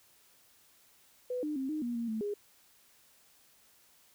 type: tone with pitch steps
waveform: sine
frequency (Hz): 498.5 / 301.5 / 266.1 / 307.6 / 239.3 / 233.1 / 220 / 411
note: B4 / D4 / C4 / D#4 / A#3 / A#3 / A3 / G#4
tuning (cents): +16 / +46 / +29 / -20 / +46 / 0 / 0 / -18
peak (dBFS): -32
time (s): 1.3-2.34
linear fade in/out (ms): 5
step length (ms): 130
effects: white hiss -64 dBFS RMS until 4.14 s